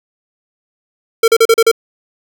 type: tone bursts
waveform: square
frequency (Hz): 454.8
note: A#4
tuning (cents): -43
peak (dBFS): -6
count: 6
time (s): 1.23-1.715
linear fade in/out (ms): 5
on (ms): 50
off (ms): 37
effects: none